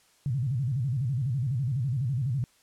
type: tone with vibrato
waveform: sine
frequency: 128.9 Hz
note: C3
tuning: 26 cents flat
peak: -25 dBFS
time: 0.26-2.44 s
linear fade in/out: 0 ms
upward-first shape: square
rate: 12 Hz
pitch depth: 170 cents each way
effects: white hiss -63 dBFS RMS until 2.62 s + low-pass 10000 Hz 12 dB/octave